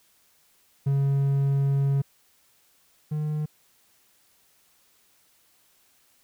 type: tone pair in turn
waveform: triangle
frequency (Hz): 138.59 / 151.9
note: C#3 / D#3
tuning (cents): 0 / -41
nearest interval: major second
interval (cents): 159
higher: second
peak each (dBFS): -18 / -23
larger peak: first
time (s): 0.86-2.02 / 3.11-3.46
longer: first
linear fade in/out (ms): 10
effects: white hiss -63 dBFS RMS until 6.23 s